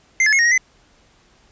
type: tone with pitch steps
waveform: square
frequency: 2086 / 1722 / 2166 / 1866 / 1890 / 2031 Hz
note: C7 / A6 / C#7 / A#6 / A#6 / B6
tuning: -6 / -38 / -41 / +1 / +23 / +48 cents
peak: -13 dBFS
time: 0.2-0.578 s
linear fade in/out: 2 ms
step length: 63 ms
effects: pink hiss -55 dBFS RMS until 1.51 s + resampled to 16000 Hz